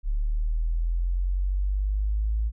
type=linear sweep; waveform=sine; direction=up; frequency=35.65 to 55 Hz; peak=-22 dBFS; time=0.03-2.52 s; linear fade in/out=50 ms; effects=none